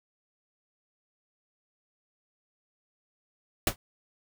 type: noise with exponential decay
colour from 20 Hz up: pink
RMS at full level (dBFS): -19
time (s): 3.67-3.76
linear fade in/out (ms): 2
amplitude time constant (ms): 18
effects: none